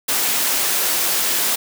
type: high-pass noise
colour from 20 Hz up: white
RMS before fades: -19 dBFS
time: 0.08-1.56 s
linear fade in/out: 10 ms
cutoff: 230 Hz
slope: 12 dB/octave
effects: none